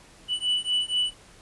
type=beating tone pair; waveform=triangle; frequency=2964 / 2968.2 Hz; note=F#7 / F#7; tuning=+2 / +5 cents; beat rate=4.2 Hz; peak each=-25 dBFS; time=0.28-1.14 s; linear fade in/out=50 ms; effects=pink hiss -52 dBFS RMS until 1.41 s + resampled to 24000 Hz